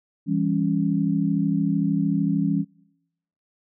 sine chord, C# diminished, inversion first, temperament just, 166.31 / 199.57 / 277.2 Hz, E3 / G3 / C#4, +16 / +31 / 0 cents, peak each -24 dBFS, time 0.26-2.65 s, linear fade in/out 50 ms, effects noise-tail reverb RT60 0.8 s tail -23 dB re dry

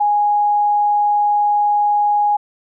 sine tone, 828 Hz, G#5, 5 cents flat, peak -12 dBFS, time 0-2.37 s, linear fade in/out 10 ms, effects none

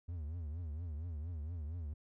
triangle tone with vibrato, 80.2 Hz, E2, 47 cents flat, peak -37 dBFS, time 0.08-1.94 s, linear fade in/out 10 ms, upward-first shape triangle, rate 4.3 Hz, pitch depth 210 cents each way, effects none

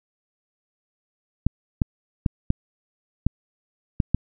clicks, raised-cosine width 5 ms, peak -6 dBFS, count 7, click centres 1.466 / 1.818 / 2.262 / 2.504 / 3.266 / 4.002 / 4.146 s, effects none

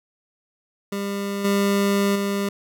25% pulse tone with level steps, 200 Hz, G3, 35 cents sharp, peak -21 / -14 / -18 dBFS, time 0.92-2.49 s, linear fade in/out 5 ms, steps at 1.44 / 2.15 s, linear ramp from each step 10 ms, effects none

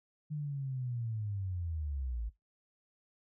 sine linear sweep, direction down, 152.8 to 52.5 Hz, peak -34 dBFS, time 0.3-2.3 s, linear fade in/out 20 ms, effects noise-tail reverb RT60 0.2 s tail -21 dB re dry

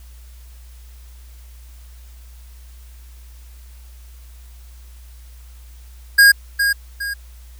square tone with echo, 1629 Hz, G#6, 34 cents flat, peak -7 dBFS, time 6.18-6.32 s, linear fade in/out 10 ms, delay 410 ms, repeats 2, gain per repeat -8 dB, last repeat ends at 7.14 s, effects added 60 Hz sine -38 dBFS peak until 7.59 s + white hiss -52 dBFS RMS until 7.59 s

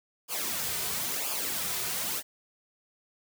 white noise with flanger, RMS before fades -32 dBFS, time 0.28-2.23 s, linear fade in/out 50 ms, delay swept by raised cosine 0.51 to 3.71 ms, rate 0.98 Hz, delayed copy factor -0.65, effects none

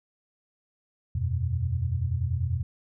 sine chord, E suspended second, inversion none, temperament equal, 82.41 / 92.5 / 123.47 Hz, E2 / F#2 / B2, 0 / 0 / 0 cents, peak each -29 dBFS, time 1.15-2.63 s, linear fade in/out 5 ms, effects none

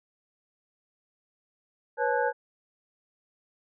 sine tone cluster, 487.2 / 545 / 867 / 1482 / 1627 Hz, B4 / C#5 / A5 / F#6 / G#6, -24 / -29 / -26 / +2 / -36 cents, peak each -28 / -30 / -28 / -33 / -34 dBFS, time 1.97-2.33 s, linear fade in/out 50 ms, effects none

